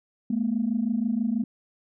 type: tone pair together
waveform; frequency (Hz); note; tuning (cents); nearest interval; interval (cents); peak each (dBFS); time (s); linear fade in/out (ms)
sine; 214.2 / 240.4; A3 / B3; -46 / -46; major second; 200; -25; 0.3-1.44; 5
effects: tanh soft clip ceiling -15 dBFS